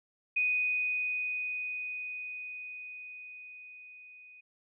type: tone with level ramp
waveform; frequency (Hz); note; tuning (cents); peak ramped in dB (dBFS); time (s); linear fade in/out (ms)
sine; 2489; D#7; 0; -25 to -51; 0.36-4.41; 10
effects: none